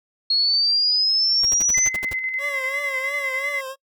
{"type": "exponential sweep", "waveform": "sine", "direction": "up", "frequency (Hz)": [4290, 6150], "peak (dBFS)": -16, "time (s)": [0.3, 1.89], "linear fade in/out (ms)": 5}
{"type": "noise bursts", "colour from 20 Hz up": "pink", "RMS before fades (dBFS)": -32, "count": 9, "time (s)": [1.43, 2.135], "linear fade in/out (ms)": 5, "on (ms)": 25, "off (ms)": 60}
{"type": "tone with tremolo", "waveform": "sine", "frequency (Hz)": 2052, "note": "C7", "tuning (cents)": -34, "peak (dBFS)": -21, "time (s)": [1.74, 3.61], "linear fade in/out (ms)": 5, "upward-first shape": "square", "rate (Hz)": 10, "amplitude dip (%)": 40}
{"type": "tone with vibrato", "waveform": "25% pulse", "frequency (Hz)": 549, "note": "C#5", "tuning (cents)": -17, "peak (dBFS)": -26, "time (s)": [2.38, 3.76], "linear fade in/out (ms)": 50, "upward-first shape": "triangle", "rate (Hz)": 2.9, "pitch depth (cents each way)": 93}
{"effects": ["noise-tail reverb RT60 0.1 s tail -26 dB re dry"]}